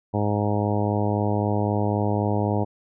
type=harmonic tone; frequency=103.83 Hz; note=G#2; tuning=in tune; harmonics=1 / 2 / 3 / 4 / 5 / 6 / 7 / 8 / 9; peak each=-24 / -27 / -29 / -30 / -31 / -32 / -32 / -33 / -34 dBFS; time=0.13-2.65 s; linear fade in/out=20 ms; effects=none